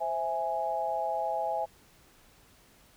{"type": "chord", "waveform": "sine", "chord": "C augmented", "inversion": "none", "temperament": "equal", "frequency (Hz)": [523.3, 659.3, 830.6], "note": ["C5", "E5", "G#5"], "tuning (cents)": [0, 0, 0], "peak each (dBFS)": [-37, -32, -31], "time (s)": [0, 1.66], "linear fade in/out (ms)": 20, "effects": ["pink hiss -60 dBFS RMS until 2.96 s"]}